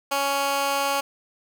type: tone with high-pass filter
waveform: 15% pulse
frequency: 278.3 Hz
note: C#4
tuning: 7 cents sharp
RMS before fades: -24 dBFS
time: 0.11-1.01 s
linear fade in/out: 10 ms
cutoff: 710 Hz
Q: 0.78
effects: none